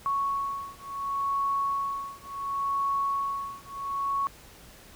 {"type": "beating tone pair", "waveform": "sine", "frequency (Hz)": [1108.7, 1109.4], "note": ["C#6", "C#6"], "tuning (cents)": [0, 1], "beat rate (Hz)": 0.7, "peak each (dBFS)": -30, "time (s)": [0.06, 4.27], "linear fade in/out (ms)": 0, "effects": ["pink hiss -51 dBFS RMS until 4.95 s"]}